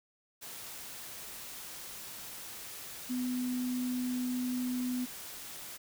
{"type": "tone in noise", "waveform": "sine", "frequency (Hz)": 250, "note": "B3", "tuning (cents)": 21, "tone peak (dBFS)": -31, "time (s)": [3.09, 5.06], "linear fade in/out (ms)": 20, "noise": "white", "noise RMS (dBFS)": -45, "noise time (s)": [0.41, 5.78], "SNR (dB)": 11, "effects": []}